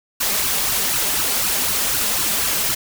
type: noise with flanger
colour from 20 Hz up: white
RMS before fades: -20 dBFS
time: 0.2-2.75 s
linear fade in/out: 10 ms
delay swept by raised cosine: 0.69 to 5.09 ms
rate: 4 Hz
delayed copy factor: +1
effects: none